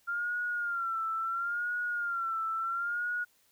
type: tone with vibrato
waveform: sine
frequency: 1387 Hz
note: F6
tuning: 12 cents flat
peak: -30 dBFS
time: 0.07-3.25 s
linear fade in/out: 20 ms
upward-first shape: sine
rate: 0.73 Hz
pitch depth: 79 cents each way
effects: white hiss -68 dBFS RMS until 3.51 s